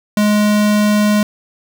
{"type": "tone", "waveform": "square", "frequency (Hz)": 209.3, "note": "G#3", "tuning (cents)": 14, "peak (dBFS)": -11, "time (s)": [0.17, 1.23], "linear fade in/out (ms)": 2, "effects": ["8-bit"]}